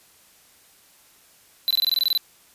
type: tone bursts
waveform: square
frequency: 4000 Hz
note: B7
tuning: 21 cents sharp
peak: -18 dBFS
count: 11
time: 1.68-2.176 s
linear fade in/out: 0 ms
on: 26 ms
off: 21 ms
effects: white hiss -55 dBFS RMS until 2.54 s + resampled to 32000 Hz